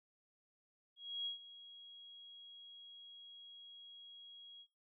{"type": "tone with ADSR envelope", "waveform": "sine", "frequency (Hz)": 3300, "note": "G#7", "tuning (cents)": -12, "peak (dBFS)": -37, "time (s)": [0.96, 4.67], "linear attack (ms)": 300, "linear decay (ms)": 120, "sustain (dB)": -16, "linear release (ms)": 63, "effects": ["noise-tail reverb RT60 0.3 s tail -23 dB re dry"]}